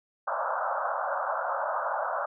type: band-pass noise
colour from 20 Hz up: pink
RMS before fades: -30 dBFS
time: 0.27-2.26 s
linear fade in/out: 10 ms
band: 550 to 1500 Hz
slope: 96 dB/octave
effects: none